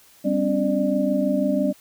sine tone cluster, 197.2 / 257.9 / 284.1 / 597 Hz, G3 / C4 / C#4 / D5, +11 / -25 / +43 / +28 cents, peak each -24 dBFS, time 0.24-1.73 s, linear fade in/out 20 ms, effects white hiss -53 dBFS RMS until 1.8 s

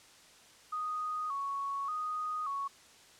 sine tone with vibrato, 1174.7 Hz, D6, in tune, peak -33 dBFS, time 0.72-2.68 s, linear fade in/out 10 ms, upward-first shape square, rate 0.86 Hz, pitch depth 97 cents each way, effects white hiss -58 dBFS RMS until 3.19 s + low-pass 8000 Hz 12 dB/octave

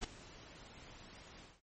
pink noise with ADSR envelope, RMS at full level -37 dBFS, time 0.01-1.61 s, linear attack 32 ms, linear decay 3 ms, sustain -18 dB, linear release 200 ms, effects MP3 32 kbps

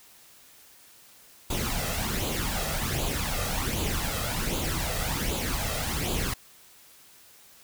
pink noise with flanger, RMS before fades -29 dBFS, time 1.5-6.34 s, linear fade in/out 5 ms, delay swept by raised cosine 0.27 to 1.57 ms, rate 1.3 Hz, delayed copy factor +0.6, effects white hiss -54 dBFS RMS until 7.63 s

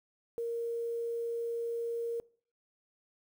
sine tone with quantisation, 466.2 Hz, A#4, in tune, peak -32 dBFS, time 0.38-2.2 s, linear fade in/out 0 ms, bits 10, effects noise-tail reverb RT60 0.5 s tail -24 dB re dry

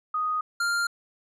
sine / square tone pair in turn, 1244.5 / 1396.9 Hz, D#6 / F6, 0 / 0 cents, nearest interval major second, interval 200 cents, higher second, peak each -24 dBFS, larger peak neither, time 0.14-0.41 / 0.6-0.87 s, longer neither, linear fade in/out 5 ms, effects low-pass 10000 Hz 12 dB/octave

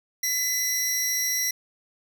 sawtooth tone pair together, 2009 / 5682 Hz, B6 / F8, +29 / +29 cents, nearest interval octave + tritone, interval 1800 cents, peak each -26 / -22 dBFS, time 0.23-1.51 s, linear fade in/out 5 ms, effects none

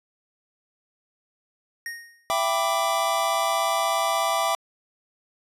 square tone with exponential decay, 1860 Hz, A#6, 4 cents flat, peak -29 dBFS, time 1.86-2.32 s, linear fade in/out 1 ms, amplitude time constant 99 ms
square chord, E minor seventh, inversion none, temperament equal with one note detuned, 667.3 / 784 / 987.8 / 1174.7 Hz, E5 / G5 / B5 / D6, +21 / 0 / 0 / 0 cents, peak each -27 / -28 / -30 / -27 dBFS, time 2.3-4.55 s, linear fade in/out 0 ms
effects resampled to 32000 Hz

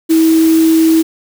sine tone in noise, 323.2 Hz, E4, 34 cents flat, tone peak -6 dBFS, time 0.09-1.03 s, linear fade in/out 20 ms, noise white, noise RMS -24 dBFS, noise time 0.09-1.03 s, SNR +15 dB, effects none

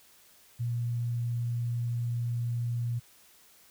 sine tone, 119 Hz, A#2, 36 cents sharp, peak -28 dBFS, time 0.59-3 s, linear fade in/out 20 ms, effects white hiss -59 dBFS RMS until 3.7 s

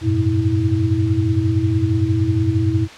sine tone cluster, 92.4 / 103.3 / 118.6 / 323.3 Hz, F#2 / G#2 / A#2 / E4, -2 / -9 / +30 / -34 cents, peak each -20 dBFS, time 0.01-2.88 s, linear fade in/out 50 ms, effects white hiss -37 dBFS RMS until 2.97 s + low-pass 4000 Hz 12 dB/octave

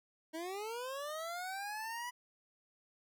25% pulse linear sweep, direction up, 311.1 to 988 Hz, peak -36 dBFS, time 0.33-2.11 s, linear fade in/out 20 ms, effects none

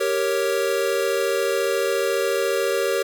square chord, G diminished, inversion none, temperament equal, 392 / 466.2 / 554.4 Hz, G4 / Bb4 / Db5, 0 / 0 / 0 cents, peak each -25 dBFS, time 0-3.03 s, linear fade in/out 10 ms, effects none

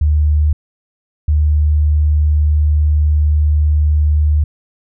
sine tone pair in turn, 75.3 / 75.3 Hz, D2 / D2, +44 / +44 cents, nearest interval unison, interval 0 cents, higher neither, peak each -9 dBFS, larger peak neither, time 0.01-0.53 / 1.28-4.44 s, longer second, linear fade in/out 5 ms, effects none

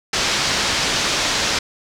white low-pass noise, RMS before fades -20 dBFS, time 0.13-1.59 s, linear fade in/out 5 ms, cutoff 6000 Hz, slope 24 dB/octave, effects none

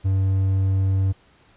triangle tone, 96 Hz, G2, 36 cents flat, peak -15 dBFS, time 0.04-1.13 s, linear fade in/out 20 ms, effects pink hiss -56 dBFS RMS until 1.56 s + resampled to 8000 Hz

